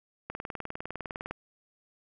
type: click train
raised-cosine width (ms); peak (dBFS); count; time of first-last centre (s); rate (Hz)
0.5; -21; 21; 0.3-1.31; 19.8
effects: none